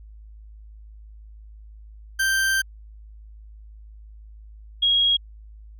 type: tone pair in turn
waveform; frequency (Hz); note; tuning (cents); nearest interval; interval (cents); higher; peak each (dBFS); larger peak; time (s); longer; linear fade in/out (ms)
40% pulse / sine; 1568 / 3290; G6 / G#7; 0 / -17; octave + minor second; 1283; second; -18 / -16; second; 2.19-2.62 / 4.82-5.17; first; 10
effects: added 53 Hz sine -41 dBFS peak until 5.79 s